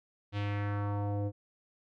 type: tone with low-pass filter sweep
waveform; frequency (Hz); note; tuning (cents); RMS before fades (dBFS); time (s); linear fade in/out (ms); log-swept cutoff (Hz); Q
square; 102.2; G#2; -27; -33; 0.32-1.32; 50; 3500 to 470; 2
effects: none